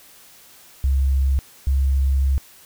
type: tone pair in turn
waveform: sine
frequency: 67.4 / 67.68 Hz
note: C#2 / C#2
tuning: -48 / -41 cents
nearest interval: unison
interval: 7 cents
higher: second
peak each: -15 dBFS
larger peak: neither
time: 0.84-1.39 / 1.67-2.38 s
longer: second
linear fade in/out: 0 ms
effects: white hiss -48 dBFS RMS until 2.65 s